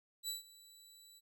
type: tone with ADSR envelope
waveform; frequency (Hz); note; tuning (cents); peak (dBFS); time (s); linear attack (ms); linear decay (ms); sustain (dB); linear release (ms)
20% pulse; 3951; B7; 0; -31; 0.23-1.21; 53; 140; -21; 34
effects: none